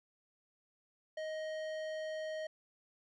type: tone with tanh clipping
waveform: sine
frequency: 626 Hz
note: D#5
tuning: 10 cents sharp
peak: -40 dBFS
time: 1.17-2.47 s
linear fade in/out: 5 ms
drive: 15 dB
effects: none